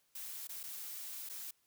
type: noise with dropouts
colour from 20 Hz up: blue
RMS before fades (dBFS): -45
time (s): 0.15-1.51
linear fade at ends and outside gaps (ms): 5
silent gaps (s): 0.473-0.491 / 0.632-0.636 / 1.29-1.296
effects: white hiss -75 dBFS RMS until 1.66 s